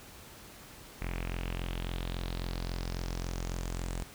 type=tone with low-pass filter sweep; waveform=sawtooth; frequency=43.65 Hz; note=F1; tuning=in tune; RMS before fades=-36 dBFS; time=1.01-4.04 s; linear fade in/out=10 ms; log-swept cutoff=2300 to 8500 Hz; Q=3.7; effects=pink hiss -51 dBFS RMS until 4.14 s